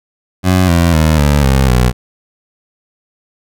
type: tone with pitch steps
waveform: 20% pulse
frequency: 92.3 / 85.13 / 78.52 / 72.42 / 66.79 / 61.6 Hz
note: F#2 / F2 / D#2 / D2 / C2 / B1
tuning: -4 / -44 / +16 / -24 / +36 / -4 cents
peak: -3 dBFS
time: 0.43-1.93 s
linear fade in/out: 50 ms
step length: 250 ms
effects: none